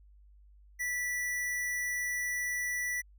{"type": "tone", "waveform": "square", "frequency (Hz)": 1963, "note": "B6", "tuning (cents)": -11, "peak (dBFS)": -32, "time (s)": [0.79, 3.02], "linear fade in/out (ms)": 20, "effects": ["added 50 Hz sine -55 dBFS peak until 3.18 s"]}